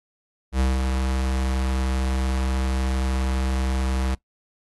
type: tone with ADSR envelope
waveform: square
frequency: 65.2 Hz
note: C2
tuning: 5 cents flat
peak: -18 dBFS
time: 0.52-4.15 s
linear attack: 78 ms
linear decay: 180 ms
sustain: -4 dB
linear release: 7 ms
effects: noise-tail reverb RT60 0.1 s tail -21 dB re dry + AAC 32 kbps